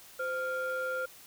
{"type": "tone pair together", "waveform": "sine", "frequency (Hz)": [516.5, 1396], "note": ["C5", "F6"], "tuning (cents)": [-22, -1], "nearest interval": "octave + perfect fourth", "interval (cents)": 1721, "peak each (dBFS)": [-32, -32], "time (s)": [0.19, 1.06], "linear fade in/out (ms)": 10, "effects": ["tanh soft clip ceiling -27 dBFS", "white hiss -53 dBFS RMS until 1.26 s"]}